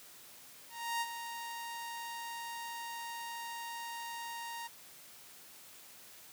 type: tone with ADSR envelope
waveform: sawtooth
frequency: 932.3 Hz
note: A#5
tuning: in tune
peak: -28 dBFS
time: 0.69-4.68 s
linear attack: 320 ms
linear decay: 42 ms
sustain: -9 dB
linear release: 17 ms
effects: white hiss -55 dBFS RMS until 6.32 s + high-pass 80 Hz 12 dB/octave

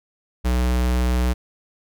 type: tone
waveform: square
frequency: 61.74 Hz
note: B1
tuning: in tune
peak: -18 dBFS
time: 0.44-1.34 s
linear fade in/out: 20 ms
effects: none

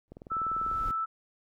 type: noise with exponential growth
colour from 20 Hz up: brown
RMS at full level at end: -36 dBFS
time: 0.08-0.91 s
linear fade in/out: 0 ms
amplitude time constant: 180 ms
type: click train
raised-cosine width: 2 ms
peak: -31 dBFS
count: 13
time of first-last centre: 0.12-0.714 s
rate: 20.2 Hz
type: tone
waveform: sine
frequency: 1318.5 Hz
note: E6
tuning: in tune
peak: -28 dBFS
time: 0.3-1.06 s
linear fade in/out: 20 ms
effects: none

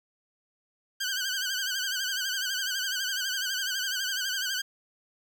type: tone with vibrato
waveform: 15% pulse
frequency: 1540 Hz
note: G6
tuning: 31 cents flat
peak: -22 dBFS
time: 1-4.62 s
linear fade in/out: 10 ms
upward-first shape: sine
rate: 12 Hz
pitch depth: 81 cents each way
effects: none

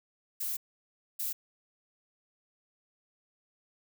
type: noise bursts at uneven times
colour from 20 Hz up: violet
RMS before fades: -34 dBFS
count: 2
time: 0.4-0.57 / 1.19-1.33 s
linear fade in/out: 10 ms
effects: none

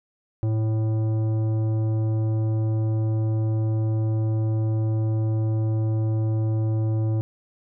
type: tone with tanh clipping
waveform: triangle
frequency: 110 Hz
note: A2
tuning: in tune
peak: -22 dBFS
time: 0.43-7.21 s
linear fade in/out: 0 ms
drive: 16 dB
effects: none

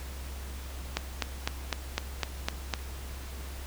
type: click train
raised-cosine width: 0.2 ms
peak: -10 dBFS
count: 8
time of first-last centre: 0.97-2.738 s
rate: 3.96 Hz
effects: added 66 Hz sine -38 dBFS peak until 3.66 s + pink hiss -46 dBFS RMS until 3.66 s

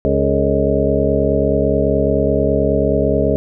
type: harmonic tone with a mistuned harmonic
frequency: 69.3 Hz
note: C#2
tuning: in tune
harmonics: 1 / 2 / 3 / 4 / 6 / 7 / 8 / 9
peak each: -21 / -22 / -22 / -21 / -19 / -22 / -21 / -20 dBFS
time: 0.05-3.36 s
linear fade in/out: 0 ms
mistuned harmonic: 7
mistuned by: -89 cents
effects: none

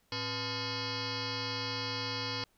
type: tone with frequency modulation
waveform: sine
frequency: 2164 Hz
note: C#7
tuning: 42 cents flat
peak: -33 dBFS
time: 0.12-2.44 s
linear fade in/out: 2 ms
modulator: 379 Hz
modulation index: 7.7
effects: pink hiss -71 dBFS RMS until 2.57 s

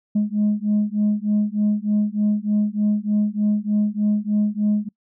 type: beating tone pair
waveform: sine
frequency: 207.7 / 211 Hz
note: G#3 / G#3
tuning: 0 / +28 cents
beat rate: 3.3 Hz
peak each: -19 dBFS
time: 0.15-4.89 s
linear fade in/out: 10 ms
effects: noise-tail reverb RT60 0.1 s tail -26 dB re dry + tanh soft clip ceiling -13 dBFS

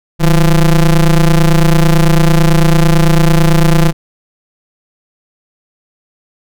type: ring-modulated tone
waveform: square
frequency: 85.7 Hz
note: F2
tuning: 32 cents flat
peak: -3 dBFS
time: 0.19-3.93 s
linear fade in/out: 50 ms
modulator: 71.2 Hz
effects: none

